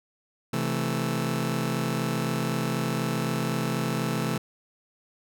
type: chord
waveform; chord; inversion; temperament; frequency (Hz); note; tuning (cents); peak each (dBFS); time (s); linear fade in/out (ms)
sawtooth; A minor; first; just; 132 / 165 / 220; C3 / E3 / A3; +16 / +2 / 0; -26; 0.53-4.38; 5
effects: none